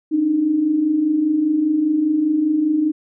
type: tone pair together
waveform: sine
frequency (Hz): 282.9 / 307.9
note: C#4 / D#4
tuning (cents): +35 / -18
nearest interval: minor second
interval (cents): 147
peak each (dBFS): -24 / -15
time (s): 0.11-2.92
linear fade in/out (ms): 20
effects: none